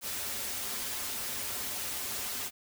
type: noise with comb filter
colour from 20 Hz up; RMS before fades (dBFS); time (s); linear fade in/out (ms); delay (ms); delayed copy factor
white; -36; 0.01-2.51; 50; 6.2; -0.75
effects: none